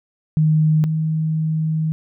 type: tone pair in turn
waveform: sine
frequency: 155.56 / 157.82 Hz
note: D#3 / D#3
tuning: 0 / +25 cents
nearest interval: unison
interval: 25 cents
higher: second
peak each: -12 / -17 dBFS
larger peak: first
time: 0.37-0.84 / 0.84-1.92 s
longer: second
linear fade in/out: 0 ms
effects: none